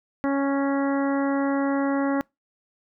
harmonic tone, 277.2 Hz, C#4, in tune, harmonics 1 / 2 / 3 / 4 / 5 / 6 / 7, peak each -22 / -28 / -32 / -34 / -36 / -38 / -39 dBFS, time 0.24-2.21 s, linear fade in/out 0 ms, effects noise-tail reverb RT60 0.2 s tail -25 dB re dry

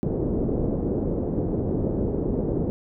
white low-pass noise, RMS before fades -25 dBFS, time 0.03-2.7 s, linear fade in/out 0 ms, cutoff 440 Hz, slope 24 dB/octave, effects none

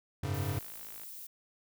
square chord, F# suspended second, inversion none, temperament equal, 92.5 / 103.83 / 138.59 Hz, F#2 / G#2 / C#3, 0 / 0 / 0 cents, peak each -37 dBFS, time 0.23-0.59 s, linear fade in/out 5 ms
violet noise, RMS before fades -46 dBFS, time 0.34-1.27 s, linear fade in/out 5 ms
click train, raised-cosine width 0.3 ms, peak -36 dBFS, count 32, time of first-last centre 0.46-1.035 s, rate 53.9 Hz
effects none

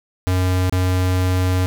square tone with dropouts, 91.9 Hz, F#2, 11 cents flat, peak -16 dBFS, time 0.27-1.66 s, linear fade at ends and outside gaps 0 ms, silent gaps 0.696-0.725 s, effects none

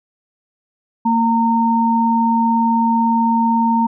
sine tone pair together, 229.5 / 918 Hz, A#3 / A#5, -27 / -27 cents, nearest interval 2 octaves, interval 2400 cents, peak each -15 dBFS, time 1.05-3.87 s, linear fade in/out 10 ms, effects none

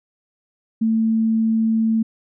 sine tone, 223.2 Hz, A3, 25 cents sharp, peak -15 dBFS, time 0.81-2.03 s, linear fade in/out 10 ms, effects none

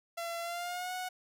sawtooth tone with pitch glide, 678 to 735.1 Hz, E5 to F#5, +49 to -11 cents, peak -32 dBFS, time 0.17-1.09 s, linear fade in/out 10 ms, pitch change +140 cents, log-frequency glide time 0.41-0.93 s, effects none

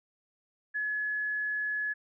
sine tone, 1700 Hz, G#6, 40 cents sharp, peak -29 dBFS, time 0.74-1.94 s, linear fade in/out 20 ms, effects none

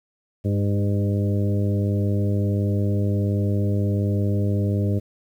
harmonic tone with a mistuned harmonic, 101.4 Hz, G#2, 41 cents flat, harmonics 1 / 2 / 3 / 4 / 5 / 6, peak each -20 / -26 / -30 / -32 / -34 / -36 dBFS, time 0.44-5 s, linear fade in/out 20 ms, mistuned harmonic 4, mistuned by -18 cents, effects 9-bit

